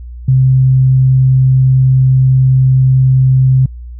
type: tone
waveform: sine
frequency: 130.81 Hz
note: C3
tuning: in tune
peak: -5 dBFS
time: 0.28-3.66 s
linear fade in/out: 5 ms
effects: added 60 Hz sine -25 dBFS peak until 3.99 s